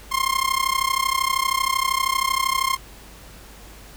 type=tone with amplitude modulation; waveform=sawtooth; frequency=1061 Hz; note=C6; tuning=24 cents sharp; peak=-12 dBFS; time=0.11-2.77 s; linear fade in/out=20 ms; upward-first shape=sine; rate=32.8 Hz; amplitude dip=90%; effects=added 50 Hz sine -44 dBFS peak until 3.96 s + pink hiss -45 dBFS RMS until 3.96 s